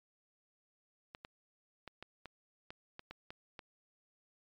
clicks, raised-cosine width 0.3 ms, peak -30 dBFS, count 10, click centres 1.149 / 1.249 / 1.877 / 2.026 / 2.257 / 2.705 / 2.994 / 3.11 / 3.305 / 3.592 s, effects MP3 96 kbps

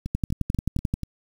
two click trains, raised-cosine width 5 ms, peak -17 / -11 dBFS, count 5 / 10, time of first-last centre 0.06-1.033 / 0.15-0.939 s, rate 4.11 / 11.4 Hz, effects 7-bit

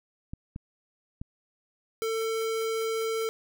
clicks, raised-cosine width 5 ms, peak -24 dBFS, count 3, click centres 0.335 / 0.561 / 1.215 s
square tone, 447.5 Hz, A4, 29 cents sharp, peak -28 dBFS, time 2.02-3.29 s, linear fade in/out 0 ms
effects none

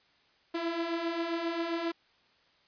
sawtooth beating tone pair, 329.6 / 337.1 Hz, E4 / E4, 0 / +39 cents, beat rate 7.5 Hz, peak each -33 / -28 dBFS, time 0.54-1.92 s, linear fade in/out 10 ms, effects white hiss -66 dBFS RMS until 2.67 s + resampled to 11025 Hz

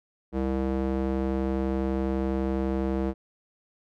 square tone with band-pass filter, 66 Hz, C2, 16 cents sharp, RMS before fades -27 dBFS, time 0.32-3.14 s, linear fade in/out 50 ms, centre 350 Hz, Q 1.1, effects none

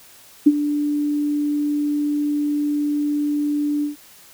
sine tone with ADSR envelope, 293.7 Hz, D4, in tune, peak -5 dBFS, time 0.46-3.96 s, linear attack 11 ms, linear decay 42 ms, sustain -13 dB, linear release 130 ms, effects white hiss -47 dBFS RMS until 4.33 s

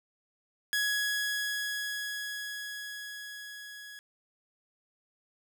sawtooth tone with level ramp, 1673 Hz, G#6, 12 cents sharp, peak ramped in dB -23 to -41 dBFS, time 0.73-3.99 s, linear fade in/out 0 ms, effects none

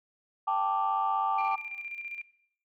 sine chord, G suspended second, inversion none, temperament equal, 784 / 880 / 1174.7 Hz, G5 / A5 / D6, 0 / 0 / 0 cents, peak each -29 dBFS, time 0.47-1.56 s, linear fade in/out 10 ms
sine tone with tremolo, 2382 Hz, D7, 24 cents sharp, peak -34 dBFS, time 1.38-2.22 s, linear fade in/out 5 ms, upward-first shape square, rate 15 Hz, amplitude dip 50%
effects noise-tail reverb RT60 0.7 s tail -19 dB re dry + tanh soft clip ceiling -18 dBFS

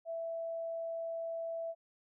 sine tone, 662 Hz, E5, 7 cents sharp, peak -36 dBFS, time 0.05-1.75 s, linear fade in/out 50 ms, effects none

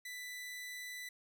sawtooth tone, 1987 Hz, B6, 10 cents sharp, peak -40 dBFS, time 0.05-1.09 s, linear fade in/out 5 ms, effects none

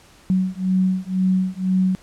sine beating tone pair, 185.6 / 187.6 Hz, F#3 / F#3, +6 / +24 cents, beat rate 2 Hz, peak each -20 dBFS, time 0.3-1.95 s, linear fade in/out 0 ms, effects pink hiss -50 dBFS RMS until 2.02 s + low-pass 10000 Hz 12 dB/octave

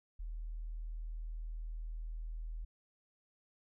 sine tone, 40.04 Hz, E1, 50 cents flat, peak -39 dBFS, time 0.19-2.65 s, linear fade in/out 10 ms, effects none

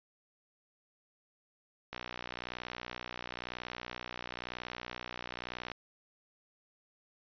click train, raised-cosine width 0.3 ms, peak -23 dBFS, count 232, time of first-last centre 1.93-5.717 s, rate 61 Hz, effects resampled to 11025 Hz

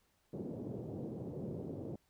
pink band-pass noise, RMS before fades -43 dBFS, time 0.33-1.96 s, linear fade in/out 5 ms, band 110 to 510 Hz, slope 24 dB/octave, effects pink hiss -75 dBFS RMS until 2.09 s

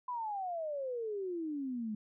sine exponential sweep, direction down, 1014 to 208.2 Hz, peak -35 dBFS, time 0.08-1.95 s, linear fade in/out 5 ms, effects none

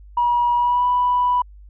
sine tone with pitch glide, 962 to 986.2 Hz, B5 to B5, -46 to -3 cents, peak -14 dBFS, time 0.17-1.42 s, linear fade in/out 5 ms, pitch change +43 cents, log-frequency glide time 0.55-0.86 s, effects tanh soft clip ceiling -10 dBFS + added 50 Hz sine -40 dBFS peak until 1.69 s

